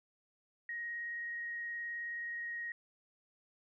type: tone with vibrato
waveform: sine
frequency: 1880 Hz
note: A#6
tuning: 14 cents sharp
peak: -38 dBFS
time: 0.69-2.72 s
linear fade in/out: 2 ms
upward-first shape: sine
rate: 19 Hz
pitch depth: 8 cents each way
effects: none